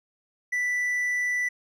triangle tone, 1975.5 Hz, B6, in tune, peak -22 dBFS, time 0.52-1.49 s, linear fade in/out 10 ms, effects resampled to 32000 Hz

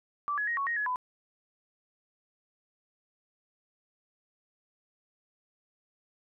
sine tone with pitch steps, 1164 / 1688 / 1878 / 1110 / 1873 / 1692 / 1003 Hz, D6 / G#6 / A#6 / C#6 / A#6 / G#6 / B5, -16 / +28 / +12 / +2 / +8 / +32 / +26 cents, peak -28 dBFS, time 0.28-0.959 s, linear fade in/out 0 ms, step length 97 ms, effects none

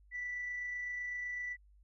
sine tone with amplitude modulation, 1970 Hz, B6, 5 cents flat, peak -35 dBFS, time 0.11-1.57 s, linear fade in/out 50 ms, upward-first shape sine, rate 27.9 Hz, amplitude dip 25%, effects tanh soft clip ceiling -32 dBFS + added 50 Hz sine -60 dBFS peak until 1.83 s

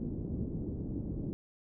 white low-pass noise, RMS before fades -37 dBFS, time 0-1.33 s, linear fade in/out 0 ms, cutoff 310 Hz, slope 24 dB/octave, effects none

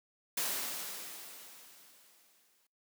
white noise with exponential decay, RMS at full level -33 dBFS, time 0.37-2.67 s, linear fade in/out 5 ms, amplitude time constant 500 ms, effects noise-tail reverb RT60 0.4 s tail -26 dB re dry + high-pass 200 Hz 12 dB/octave

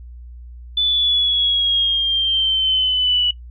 sine exponential sweep, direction down, 3500 to 2942 Hz, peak -14 dBFS, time 0.77-3.31 s, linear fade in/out 5 ms, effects noise-tail reverb RT60 0.1 s tail -18 dB re dry + added 60 Hz sine -34 dBFS peak until 3.5 s

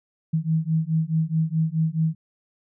sine beating tone pair, 157.9 / 162.6 Hz, D#3 / E3, +26 / -23 cents, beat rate 4.7 Hz, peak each -23 dBFS, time 0.33-2.15 s, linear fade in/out 10 ms, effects none

